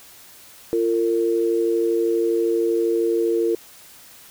sine tone pair together, 343.5 / 456.1 Hz, F4 / A#4, -29 / -38 cents, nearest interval perfect fourth, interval 491 cents, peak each -20 dBFS, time 0.73-3.55 s, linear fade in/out 0 ms, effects white hiss -46 dBFS RMS until 4.3 s

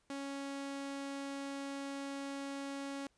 sawtooth tone, 277.2 Hz, C#4, in tune, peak -36 dBFS, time 0.1-3.07 s, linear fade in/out 2 ms, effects pink hiss -75 dBFS RMS until 3.17 s + resampled to 22050 Hz

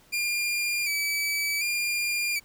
sawtooth tone with vibrato, 2350 Hz, D7, 1 cent sharp, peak -22 dBFS, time 0.12-2.4 s, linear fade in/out 20 ms, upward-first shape square, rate 0.67 Hz, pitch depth 40 cents each way, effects pink hiss -58 dBFS RMS until 2.44 s

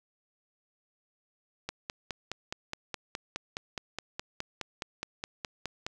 click train, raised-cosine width 0.2 ms, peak -17 dBFS, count 21, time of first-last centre 1.69-5.865 s, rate 4.79 Hz, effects none

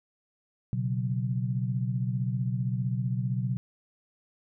sine chord, B suspended second, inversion none, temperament just, 123.47 / 138.9 / 185.21 Hz, B2 / C#3 / F#3, 0 / +4 / +2 cents, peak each -28 / -33 / -33 dBFS, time 0.73-3.57 s, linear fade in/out 0 ms, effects none

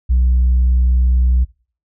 sine tone, 62.2 Hz, B1, 13 cents sharp, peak -8 dBFS, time 0.09-1.45 s, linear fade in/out 20 ms, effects noise-tail reverb RT60 0.4 s tail -23 dB re dry + tanh soft clip ceiling -8 dBFS

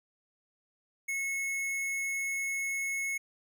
sine tone with hard clipping, 2187 Hz, C#7, 24 cents flat, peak -32 dBFS, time 1.08-3.18 s, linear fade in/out 10 ms, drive 17 dB, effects none

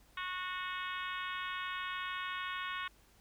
harmonic tone, 366.7 Hz, F#4, 15 cents flat, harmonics 3 / 4 / 5 / 6 / 7 / 8 / 9 / 10, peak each -41 / -43 / -45 / -47 / -48 / -49 / -50 / -51 dBFS, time 0.17-2.88 s, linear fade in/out 5 ms, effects added 50 Hz sine -66 dBFS peak until 3.2 s + pink hiss -66 dBFS RMS until 3.2 s

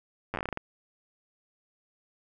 slowing click train, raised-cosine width 0.5 ms, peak -17 dBFS, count 11, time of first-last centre 0.34-0.574 s, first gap 9 ms, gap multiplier 1.2, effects none

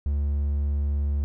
triangle tone, 71.8 Hz, D2, 39 cents flat, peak -20 dBFS, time 0.06-1.24 s, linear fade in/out 0 ms, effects none

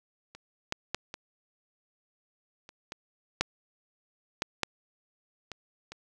clicks, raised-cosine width 0.2 ms, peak -29 / -12 / -12 / -21 / -30 / -21 / -7 / -11 / -9 / -22 / -25 dBFS, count 11, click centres 0.35 / 0.724 / 0.946 / 1.141 / 2.691 / 2.921 / 3.41 / 4.421 / 4.633 / 5.517 / 5.92 s, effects none

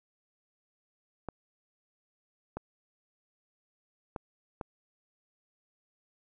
clicks, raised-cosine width 1 ms, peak -22 dBFS, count 4, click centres 1.287 / 2.57 / 4.162 / 4.612 s, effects none

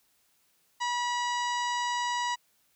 harmonic tone, 970 Hz, B5, 31 cents flat, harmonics 1 / 2 / 3 / 4 / 5 / 6 / 7 / 8, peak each -29 / -35 / -39 / -41 / -43 / -45 / -46 / -47 dBFS, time 0.8-2.36 s, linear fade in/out 20 ms, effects white hiss -69 dBFS RMS until 2.75 s

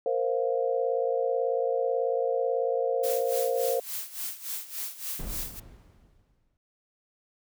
sine chord, Bb suspended second, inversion none, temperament just, 466.2 / 524.4 / 699.2 Hz, Bb4 / C5 / F5, 0 / +4 / +2 cents, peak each -28 / -27 / -33 dBFS, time 0.06-3.8 s, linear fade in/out 2 ms
blue noise with tremolo, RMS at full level -33 dBFS, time 3.03-5.6 s, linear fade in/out 10 ms, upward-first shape sine, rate 3.5 Hz, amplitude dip 80%
brown noise with exponential decay, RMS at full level -34 dBFS, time 5.19-6.57 s, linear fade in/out 1 ms, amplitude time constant 300 ms
effects none

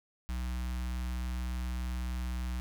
square tone with notch filter, 61.74 Hz, B1, in tune, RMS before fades -35 dBFS, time 0.29-2.6 s, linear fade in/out 0 ms, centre 470 Hz, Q 0.69, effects none

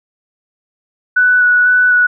sine tone with vibrato, 1480 Hz, F#6, in tune, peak -7 dBFS, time 1.16-2.07 s, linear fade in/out 10 ms, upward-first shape square, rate 2 Hz, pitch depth 11 cents each way, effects none

